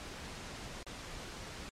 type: noise with dropouts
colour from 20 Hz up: pink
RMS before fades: -45 dBFS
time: 0-1.69 s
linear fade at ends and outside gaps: 0 ms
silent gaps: 0.829-0.866 s
effects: low-pass 7000 Hz 12 dB/octave + MP3 64 kbps